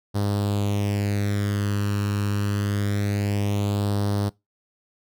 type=tone with flanger; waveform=sawtooth; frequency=101.8 Hz; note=G#2; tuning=34 cents flat; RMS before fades=-24 dBFS; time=0.14-4.3 s; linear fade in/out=20 ms; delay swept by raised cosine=0.21 to 0.72 ms; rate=0.25 Hz; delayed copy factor=+0.7; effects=noise-tail reverb RT60 0.2 s tail -22 dB re dry